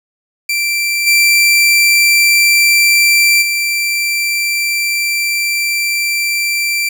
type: tone with level steps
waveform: sawtooth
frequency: 2349 Hz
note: D7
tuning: in tune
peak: -10 / -4 / -10 dBFS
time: 0.49-6.89 s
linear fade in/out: 5 ms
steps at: 1.06 / 3.41 s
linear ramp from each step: 20 ms
effects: none